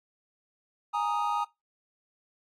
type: chord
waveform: triangle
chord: Ab suspended second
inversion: none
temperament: equal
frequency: 830.6 / 932.3 / 1244.5 Hz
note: Ab5 / Bb5 / Eb6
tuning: 0 / 0 / 0 cents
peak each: -29 dBFS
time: 0.93-1.45 s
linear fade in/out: 20 ms
effects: noise-tail reverb RT60 0.2 s tail -20 dB re dry + AAC 48 kbps